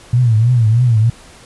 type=tone with vibrato; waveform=sine; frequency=116.54 Hz; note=A#2; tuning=in tune; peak=-8 dBFS; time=0.13-1.1 s; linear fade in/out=5 ms; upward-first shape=triangle; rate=3.2 Hz; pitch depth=160 cents each way; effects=pink hiss -41 dBFS RMS until 1.45 s + resampled to 24000 Hz